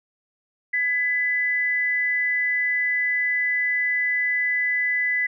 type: tone pair together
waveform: sine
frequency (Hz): 1681.8 / 2000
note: G#6 / B6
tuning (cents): +21 / +21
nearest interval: minor third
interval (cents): 300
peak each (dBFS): -31 / -20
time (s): 0.73-5.27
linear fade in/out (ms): 10
effects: none